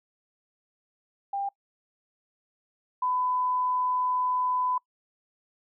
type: tone pair in turn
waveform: sine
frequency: 796 / 1002.9 Hz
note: G5 / B5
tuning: +26 / +26 cents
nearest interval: major third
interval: 400 cents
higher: second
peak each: -27 / -24 dBFS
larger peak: second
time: 1.33-1.49 / 3.02-4.78 s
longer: second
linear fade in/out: 5 ms
effects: noise-tail reverb RT60 0.1 s tail -24 dB re dry